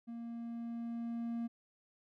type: tone with level ramp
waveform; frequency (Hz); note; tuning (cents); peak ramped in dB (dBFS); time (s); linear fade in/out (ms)
triangle; 233.1; A#3; 0; -40 to -33; 0.07-1.48; 20
effects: none